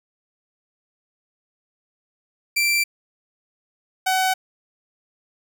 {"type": "tone pair in turn", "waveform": "sawtooth", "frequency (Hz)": [2349, 752.4], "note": ["D7", "F#5"], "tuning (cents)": [0, 29], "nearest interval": "octave + minor sixth", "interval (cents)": 1971, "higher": "first", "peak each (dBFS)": -14, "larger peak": "neither", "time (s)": [[2.56, 2.84], [4.06, 4.34]], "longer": "neither", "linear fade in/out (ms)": 10, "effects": []}